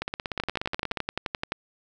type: two click trains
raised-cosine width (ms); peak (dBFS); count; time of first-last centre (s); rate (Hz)
0.3; -11 / -13; 14 / 17; 0.4-1.521 / 0.02-0.972; 11.6 / 16.8
effects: none